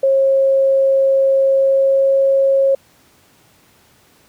sine tone with pitch glide, 540 to 543.4 Hz, C#5 to C#5, -45 to -35 cents, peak -10 dBFS, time 0.03-2.75 s, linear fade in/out 5 ms, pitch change +10 cents, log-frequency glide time 1.43-2.17 s, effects pink hiss -52 dBFS RMS until 4.28 s + high-pass 80 Hz 12 dB/octave

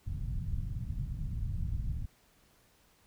pink low-pass noise, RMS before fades -35 dBFS, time 0.06-2.06 s, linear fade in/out 10 ms, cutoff 150 Hz, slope 24 dB/octave, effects pink hiss -66 dBFS RMS until 3.06 s

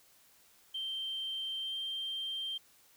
sine tone with pitch glide, 3136 to 3160 Hz, G7 to G7, 0 to +13 cents, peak -34 dBFS, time 0.74-2.58 s, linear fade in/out 10 ms, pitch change +13 cents, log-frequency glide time 1.62-1.75 s, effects tanh soft clip ceiling -31 dBFS + white hiss -64 dBFS RMS until 2.96 s

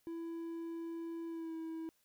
triangle tone with pitch glide, 332.6 to 324.4 Hz, E4 to E4, +16 to -28 cents, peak -38 dBFS, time 0.07-1.89 s, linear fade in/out 0 ms, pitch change -44 cents, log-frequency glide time 1.27-1.55 s, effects white hiss -75 dBFS RMS until 2.04 s

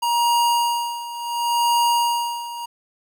square tone with tremolo, 946 Hz, A#5, 25 cents sharp, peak -16 dBFS, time 0.02-2.66 s, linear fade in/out 10 ms, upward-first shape sine, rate 0.7 Hz, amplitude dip 80%, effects 9-bit

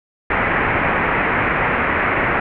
white low-pass noise, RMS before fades -18 dBFS, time 0.3-2.4 s, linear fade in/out 5 ms, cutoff 2300 Hz, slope 48 dB/octave, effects none

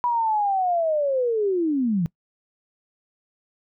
sine linear sweep, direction down, 980 to 158.2 Hz, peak -19 dBFS, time 0.04-2.06 s, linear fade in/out 0 ms, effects noise-tail reverb RT60 0.1 s tail -22 dB re dry

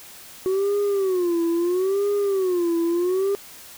sine tone with vibrato, 370 Hz, F#4, in tune, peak -16 dBFS, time 0.46-3.35 s, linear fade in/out 0 ms, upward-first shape sine, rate 0.75 Hz, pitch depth 170 cents each way, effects tanh soft clip ceiling -18 dBFS + white hiss -43 dBFS RMS until 3.77 s

